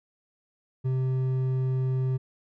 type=tone with hard clipping; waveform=triangle; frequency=130 Hz; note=C3; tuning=11 cents flat; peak=-25 dBFS; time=0.84-2.18 s; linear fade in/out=20 ms; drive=9 dB; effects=none